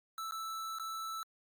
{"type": "tone with dropouts", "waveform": "square", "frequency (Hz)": 1318.5, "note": "E6", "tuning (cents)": 0, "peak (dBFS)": -39, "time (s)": [0.18, 1.23], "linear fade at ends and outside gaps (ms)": 1, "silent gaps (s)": [[0.31, 0.321], [0.786, 0.797]], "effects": ["Opus 48 kbps"]}